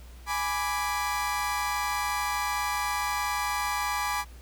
30% pulse chord, G# diminished, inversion none, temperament equal, 830.6 / 987.8 / 1174.7 Hz, G#5 / B5 / D6, 0 / 0 / 0 cents, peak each -29 dBFS, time 0.26-4.25 s, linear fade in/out 50 ms, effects added 60 Hz sine -44 dBFS peak until 4.41 s + pink hiss -55 dBFS RMS until 4.41 s

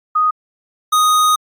sine / square tone pair in turn, 1244.5 / 1244.5 Hz, D#6 / D#6, 0 / 0 cents, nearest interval unison, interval 0 cents, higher neither, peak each -11 dBFS, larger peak neither, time 0.15-0.31 / 0.92-1.36 s, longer second, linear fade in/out 10 ms, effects AAC 64 kbps

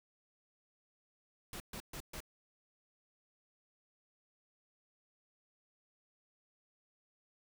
pink noise bursts, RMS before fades -45 dBFS, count 4, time 1.53-2.204 s, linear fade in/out 2 ms, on 71 ms, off 130 ms, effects none

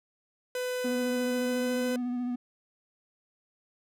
45% pulse tone with pitch glide, 501 to 504.2 Hz, B4 to B4, +25 to +36 cents, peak -30 dBFS, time 0.55-1.96 s, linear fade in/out 2 ms, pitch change +11 cents, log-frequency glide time 1.25-1.73 s
triangle tone with vibrato, 246.2 Hz, B3, 5 cents flat, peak -27 dBFS, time 0.84-2.36 s, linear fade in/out 10 ms, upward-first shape sine, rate 14 Hz, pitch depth 24 cents each way
effects none

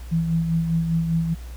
sine tone with tremolo, 164.81 Hz, E3, in tune, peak -17 dBFS, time 0.11-1.35 s, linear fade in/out 20 ms, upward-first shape sine, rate 5 Hz, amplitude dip 45%, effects added 60 Hz sine -33 dBFS peak until 1.56 s + pink hiss -48 dBFS RMS until 1.56 s

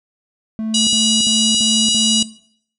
triangle tone bursts, 220 Hz, A3, in tune, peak -18 dBFS, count 5, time 0.59-2.226 s, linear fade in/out 0 ms, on 280 ms, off 59 ms
harmonic tone, 969 Hz, B5, 33 cents flat, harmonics 3 / 4 / 5 / 6 / 7 / 8 / 9 / 10, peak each -18 / -20 / -22 / -24 / -25 / -26 / -27 / -28 dBFS, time 0.74-2.23 s, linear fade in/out 5 ms
effects noise-tail reverb RT60 0.6 s tail -17 dB re dry

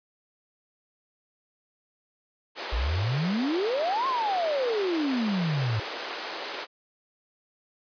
pink high-pass noise, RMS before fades -34 dBFS, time 2.55-6.67 s, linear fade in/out 50 ms, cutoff 380 Hz, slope 24 dB/octave
sine exponential two-way sweep, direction up then down, 51.91 to 1096 to 103.7 Hz, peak -24 dBFS, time 2.72-5.8 s, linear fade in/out 10 ms, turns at 4.07 s
effects resampled to 11025 Hz

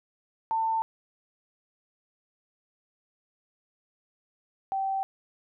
sine tone pair in turn, 895 / 775 Hz, A5 / G5, +29 / -20 cents, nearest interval major second, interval 249 cents, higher first, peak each -24 / -26 dBFS, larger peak first, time 0.51-0.82 / 4.72-5.03 s, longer neither, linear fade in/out 0 ms, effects none

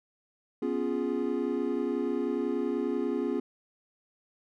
triangle chord, C# dominant seventh, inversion third, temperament equal, 246.9 / 277.2 / 349.2 / 415.3 Hz, B3 / C#4 / E#4 / G#4, 0 / 0 / 0 / 0 cents, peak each -31 dBFS, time 0.62-3.4 s, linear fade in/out 5 ms, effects none

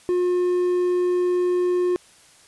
triangle tone, 358.2 Hz, F4, 44 cents sharp, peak -16 dBFS, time 0.09-1.96 s, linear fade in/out 0 ms, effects white hiss -52 dBFS RMS until 2.47 s + resampled to 24000 Hz

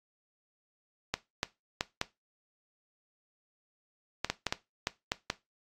clicks, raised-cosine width 0.2 ms, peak -11 dBFS, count 11, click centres 1.14 / 1.431 / 1.809 / 2.014 / 4.246 / 4.3 / 4.467 / 4.525 / 4.871 / 5.119 / 5.301 s, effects noise-tail reverb RT60 0.2 s tail -17 dB re dry + AAC 48 kbps

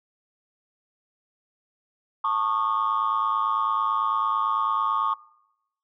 sine tone cluster, 891 / 1106 / 1215 Hz, A5 / C#6 / D#6, +22 / -4 / -42 cents, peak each -29 / -23 / -25 dBFS, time 2.24-5.14 s, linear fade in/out 5 ms, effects noise-tail reverb RT60 0.8 s tail -21 dB re dry + tanh soft clip ceiling -16 dBFS

